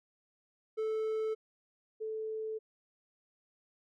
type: tone pair in turn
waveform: triangle / sine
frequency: 437.8 / 437.8 Hz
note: A4 / A4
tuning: -9 / -9 cents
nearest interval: unison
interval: 0 cents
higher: neither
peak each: -29 / -35 dBFS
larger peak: first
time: 0.77-1.35 / 2-2.59 s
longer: second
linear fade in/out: 20 ms
effects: none